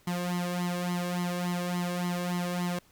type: tone with flanger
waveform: sawtooth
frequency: 177 Hz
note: F3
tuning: 23 cents sharp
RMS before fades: -31 dBFS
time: 0.07-2.79 s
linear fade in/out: 5 ms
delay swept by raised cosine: 0.96 to 1.84 ms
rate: 3.5 Hz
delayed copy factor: +0.8
effects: pink hiss -62 dBFS RMS until 2.91 s